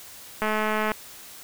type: click train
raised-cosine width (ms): 0.5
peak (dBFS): -11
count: 108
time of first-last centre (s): 0.42-0.918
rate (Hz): 215
effects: white hiss -44 dBFS RMS until 1.43 s